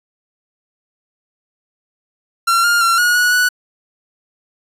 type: tone with pitch steps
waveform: 45% pulse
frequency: 1366 / 1409 / 1364 / 1447 / 1464 / 1477 Hz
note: F6 / F6 / F6 / F#6 / F#6 / F#6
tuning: -39 / +15 / -41 / -39 / -19 / -3 cents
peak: -11 dBFS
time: 2.47-3.49 s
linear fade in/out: 10 ms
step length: 170 ms
effects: resampled to 32000 Hz